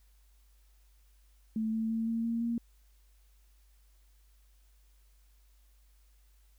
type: tone with pitch steps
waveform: sine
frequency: 220 / 222.7 / 225.4 / 228.2 / 230.9 / 233.8 Hz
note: A3 / A3 / A3 / A#3 / A#3 / A#3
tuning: 0 / +21 / +42 / -37 / -16 / +5 cents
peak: -29 dBFS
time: 1.56-2.58 s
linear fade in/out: 2 ms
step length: 170 ms
effects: added 50 Hz sine -60 dBFS peak until 6.58 s + white hiss -72 dBFS RMS until 6.58 s